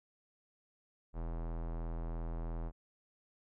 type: tone with low-pass filter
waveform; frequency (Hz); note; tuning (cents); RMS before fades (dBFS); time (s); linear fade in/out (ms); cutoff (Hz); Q
square; 41.47; E1; +11; -39; 1.13-2.72; 50; 940; 1.2
effects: none